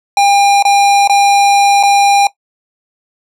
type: tone with dropouts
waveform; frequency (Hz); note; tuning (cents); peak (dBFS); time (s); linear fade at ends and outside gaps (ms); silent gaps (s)
square; 803; G5; +41; -7; 0.17-2.27; 2; 0.625-0.651 / 1.075-1.096 / 1.829-1.834
effects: noise-tail reverb RT60 0.1 s tail -17 dB re dry + low-pass 9000 Hz 12 dB/octave